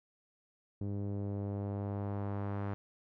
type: tone with low-pass filter sweep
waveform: sawtooth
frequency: 100.6 Hz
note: G2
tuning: 45 cents sharp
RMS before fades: -37 dBFS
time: 0.81-2.74 s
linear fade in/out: 0 ms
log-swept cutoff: 350 to 1400 Hz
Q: 1.1
effects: none